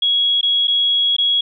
sine tone with dropouts, 3326 Hz, G#7, 2 cents sharp, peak -13 dBFS, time 0.02-1.41 s, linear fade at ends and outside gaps 5 ms, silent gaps 0.412-0.429 / 0.673-0.679 / 1.166-1.183 s, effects none

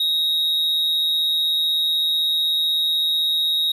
triangle tone with amplitude modulation, 3769 Hz, A#7, 18 cents sharp, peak -14 dBFS, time 0-3.72 s, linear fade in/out 5 ms, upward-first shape sine, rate 156 Hz, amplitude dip 45%, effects none

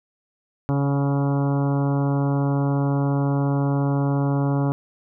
harmonic tone with a mistuned harmonic, 140 Hz, C#3, 18 cents sharp, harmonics 1 / 2 / 3 / 4 / 5 / 6 / 7 / 8 / 9 / 10, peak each -20 / -24 / -32 / -32 / -35 / -35 / -37 / -39 / -42 / -43 dBFS, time 0.69-4.72 s, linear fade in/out 0 ms, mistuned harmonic 5, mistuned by +21 cents, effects none

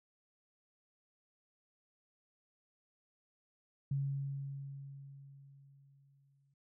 sine tone with exponential decay, 138.59 Hz, C#3, in tune, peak -31 dBFS, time 3.91-6.54 s, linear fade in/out 5 ms, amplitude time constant 570 ms, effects none

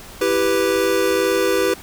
square chord, E minor, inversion none, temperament equal, 329.6 / 392 / 493.9 Hz, E4 / G4 / B4, 0 / 0 / 0 cents, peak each -24 / -20 / -20 dBFS, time 0.21-1.74 s, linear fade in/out 5 ms, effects pink hiss -39 dBFS RMS until 1.82 s

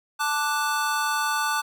square chord, D major, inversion second, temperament equal, 880 / 1174.7 / 1480 Hz, A5 / D6 / F#6, 0 / 0 / 0 cents, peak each -28 dBFS, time 0.19-1.62 s, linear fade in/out 20 ms, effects none

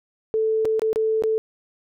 sine tone with dropouts, 440 Hz, A4, in tune, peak -18 dBFS, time 0.34-1.38 s, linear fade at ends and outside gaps 0 ms, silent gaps 0.649-0.654 / 0.795-0.819 / 0.93-0.959 / 1.223-1.237 s, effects none

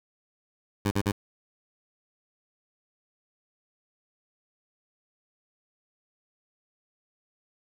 15% pulse tone bursts, 100.5 Hz, G2, 44 cents sharp, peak -17 dBFS, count 3, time 0.85-1.119 s, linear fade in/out 5 ms, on 61 ms, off 43 ms, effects none

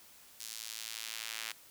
sawtooth tone with high-pass filter sweep, 111.6 Hz, A2, 25 cents sharp, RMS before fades -43 dBFS, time 0.4-1.52 s, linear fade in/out 5 ms, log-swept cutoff 5200 to 2200 Hz, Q 0.94, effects white hiss -58 dBFS RMS until 1.7 s

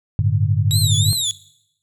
sine chord, G suspended second, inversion none, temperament just, 98 / 110.25 / 147 Hz, G2 / A2 / D3, 0 / +4 / +2 cents, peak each -18 / -18 / -21 dBFS, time 0.19-1.13 s, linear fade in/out 0 ms
25% pulse tone with vibrato, 3783 Hz, A#7, 25 cents sharp, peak -14 dBFS, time 0.71-1.31 s, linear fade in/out 0 ms, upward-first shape triangle, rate 3 Hz, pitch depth 200 cents each way
effects noise-tail reverb RT60 0.8 s tail -19 dB re dry

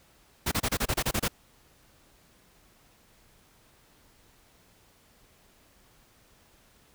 pink noise bursts, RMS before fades -27 dBFS, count 10, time 0.46-1.282 s, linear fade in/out 10 ms, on 57 ms, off 28 ms, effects pink hiss -61 dBFS RMS until 6.94 s

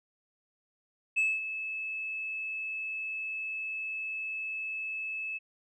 sine tone with ADSR envelope, 2605 Hz, E7, 21 cents flat, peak -21 dBFS, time 1.16-5.39 s, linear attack 22 ms, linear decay 220 ms, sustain -12 dB, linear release 24 ms, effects tanh soft clip ceiling -22 dBFS

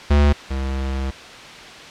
square tone pair in turn, 72.5 / 66.83 Hz, D2 / C2, -22 / +37 cents, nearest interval minor second, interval 141 cents, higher first, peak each -12 / -22 dBFS, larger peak first, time 0.1-0.33 / 0.5-1.11 s, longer second, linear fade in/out 10 ms, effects white hiss -37 dBFS RMS until 1.9 s + low-pass 4000 Hz 12 dB/octave

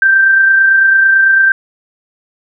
sine tone with amplitude modulation, 1568 Hz, G6, in tune, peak -4 dBFS, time 0.02-1.52 s, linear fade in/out 2 ms, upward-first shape sine, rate 29 Hz, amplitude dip 30%, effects none

